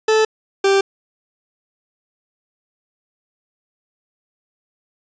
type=tone pair in turn; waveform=40% pulse; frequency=436.9 / 392.1 Hz; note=A4 / G4; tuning=-12 / 0 cents; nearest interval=major second; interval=188 cents; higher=first; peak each=-11 dBFS; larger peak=neither; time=0.08-0.25 / 0.64-0.81 s; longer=neither; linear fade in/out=5 ms; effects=resampled to 16000 Hz + 7-bit